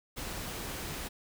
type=noise; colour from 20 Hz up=pink; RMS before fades=-39 dBFS; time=0.16-1.09 s; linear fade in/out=20 ms; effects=none